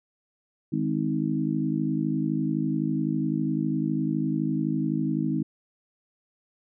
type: harmonic tone with a mistuned harmonic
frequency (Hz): 51.91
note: G#1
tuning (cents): 0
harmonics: 3 / 4 / 5 / 6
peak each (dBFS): -29 / -29 / -29 / -29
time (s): 0.72-5.43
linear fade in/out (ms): 10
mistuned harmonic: 6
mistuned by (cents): +21
effects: none